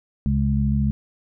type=tone cluster; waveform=sine; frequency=69.1 / 136.3 / 209.8 Hz; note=C#2 / C#3 / G#3; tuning=-5 / -29 / +18 cents; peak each=-22 dBFS; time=0.26-0.91 s; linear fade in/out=0 ms; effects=none